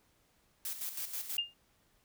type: noise with tremolo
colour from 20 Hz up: blue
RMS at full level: -38 dBFS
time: 0.65-1.37 s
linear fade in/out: 2 ms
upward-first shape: square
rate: 6.2 Hz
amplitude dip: 60%
type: tone with exponential decay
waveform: sine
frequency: 2816 Hz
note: F7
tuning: 14 cents sharp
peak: -26 dBFS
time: 1.38-1.54 s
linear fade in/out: 5 ms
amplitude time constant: 33 ms
effects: pink hiss -71 dBFS RMS until 2.04 s